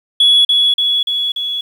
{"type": "tone with echo", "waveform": "sine", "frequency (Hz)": 3378, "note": "G#7", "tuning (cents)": 29, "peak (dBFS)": -5, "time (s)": [0.2, 0.45], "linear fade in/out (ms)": 5, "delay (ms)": 290, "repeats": 4, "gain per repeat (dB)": -3, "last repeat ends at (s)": 1.61, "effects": ["tanh soft clip ceiling -4 dBFS", "7-bit"]}